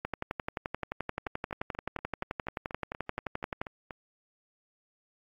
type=two click trains; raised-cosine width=0.5 ms; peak=-17 / -24 dBFS; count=42 / 12; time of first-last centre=0.05-3.615 / 1.27-3.908 s; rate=11.5 / 4.17 Hz; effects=AAC 32 kbps